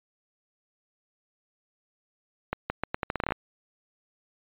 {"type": "accelerating click train", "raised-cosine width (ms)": 0.5, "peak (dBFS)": -12, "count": 13, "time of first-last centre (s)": [2.53, 3.322], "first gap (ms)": 170, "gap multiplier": 0.8, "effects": ["resampled to 8000 Hz"]}